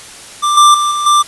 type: tone with level steps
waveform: square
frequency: 1182 Hz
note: D6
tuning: 11 cents sharp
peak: -11 / -4 / -12 / -15 / -7 dBFS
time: 0.42-1.23 s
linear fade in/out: 20 ms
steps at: 0.57 / 0.74 / 0.91 / 1.06 s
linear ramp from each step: 5 ms
effects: white hiss -33 dBFS RMS until 1.27 s + resampled to 24000 Hz